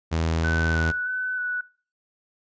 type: tone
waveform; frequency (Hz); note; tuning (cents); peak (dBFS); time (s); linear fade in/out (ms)
sawtooth; 81.5; E2; -19; -18; 0.11-0.92; 20
type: tone with vibrato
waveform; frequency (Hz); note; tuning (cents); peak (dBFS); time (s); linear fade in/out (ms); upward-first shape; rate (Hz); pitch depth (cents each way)
sine; 1492; F#6; +14; -25; 0.44-1.61; 5; square; 1.6; 16
effects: noise-tail reverb RT60 0.4 s tail -21 dB re dry + resampled to 16000 Hz